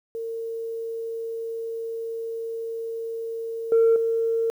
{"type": "tone with level steps", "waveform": "sine", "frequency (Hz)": 455.8, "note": "A#4", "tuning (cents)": -39, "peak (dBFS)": [-28, -13, -20], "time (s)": [0.15, 4.5], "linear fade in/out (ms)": 0, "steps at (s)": [3.72, 3.96], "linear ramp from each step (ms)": 2, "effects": ["tanh soft clip ceiling -12 dBFS", "9-bit"]}